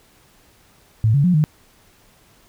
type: tone with pitch steps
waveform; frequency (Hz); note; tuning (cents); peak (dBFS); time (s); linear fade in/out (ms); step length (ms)
sine; 110 / 141.5 / 179.2 / 152.6; A2 / C#3 / F3 / D#3; 0 / +36 / +45 / -33; -12; 1.04-1.44; 0; 100
effects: pink hiss -54 dBFS RMS until 2.48 s